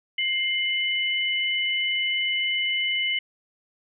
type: tone pair together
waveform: sine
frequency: 2108 / 2981 Hz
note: C7 / F#7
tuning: +12 / +12 cents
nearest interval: tritone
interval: 600 cents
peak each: -25 dBFS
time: 0.18-3.19 s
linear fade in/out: 5 ms
effects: none